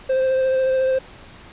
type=tone with vibrato; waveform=triangle; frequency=523.3 Hz; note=C5; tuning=in tune; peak=-14 dBFS; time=0.09-0.99 s; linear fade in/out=10 ms; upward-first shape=sine; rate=14 Hz; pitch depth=14 cents each way; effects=pink hiss -43 dBFS RMS until 1.52 s + resampled to 8000 Hz